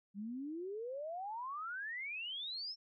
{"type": "exponential sweep", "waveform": "sine", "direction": "up", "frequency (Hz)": [193, 5440], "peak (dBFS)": -40, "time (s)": [0.14, 2.76], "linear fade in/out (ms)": 50, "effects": []}